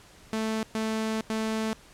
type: tone bursts at uneven times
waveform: sawtooth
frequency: 220 Hz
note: A3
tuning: in tune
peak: -23 dBFS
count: 3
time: 0.33-0.63 / 0.75-1.21 / 1.3-1.73 s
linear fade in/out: 0 ms
effects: pink hiss -53 dBFS RMS until 1.93 s + low-pass 10000 Hz 12 dB/octave